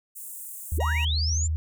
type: high-pass noise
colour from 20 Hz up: pink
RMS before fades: -39 dBFS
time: 0.15-0.79 s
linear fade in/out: 20 ms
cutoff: 7700 Hz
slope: 48 dB/octave
type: tone with pitch glide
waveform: sine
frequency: 77.7 to 78.65 Hz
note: D#2 to D#2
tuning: -2 to +19 cents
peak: -23 dBFS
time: 0.72-1.56 s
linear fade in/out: 0 ms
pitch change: +21 cents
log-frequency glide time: 1.19-1.24 s
type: linear sweep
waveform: sine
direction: up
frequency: 191.7 to 7380 Hz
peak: -27 dBFS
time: 0.77-1.48 s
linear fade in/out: 20 ms
type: tone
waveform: 20% pulse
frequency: 948 Hz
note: A#5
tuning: 29 cents sharp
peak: -28 dBFS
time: 0.8-1.05 s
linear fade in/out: 5 ms
effects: none